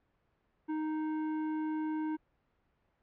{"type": "tone with tanh clipping", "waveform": "triangle", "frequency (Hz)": 310.8, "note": "D#4", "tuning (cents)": -2, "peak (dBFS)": -34, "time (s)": [0.68, 2.17], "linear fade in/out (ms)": 20, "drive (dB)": 17, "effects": ["pink hiss -75 dBFS RMS until 3.02 s", "low-pass 2000 Hz 12 dB/octave"]}